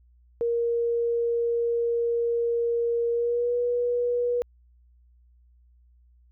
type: tone with pitch glide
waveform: sine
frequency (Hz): 469.2 to 484.1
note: A#4 to B4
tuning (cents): +11 to -35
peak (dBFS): -22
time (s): 0.41-4.42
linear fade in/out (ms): 0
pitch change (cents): +54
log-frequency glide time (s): 3.11-3.55
effects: added 60 Hz sine -55 dBFS peak until 6.31 s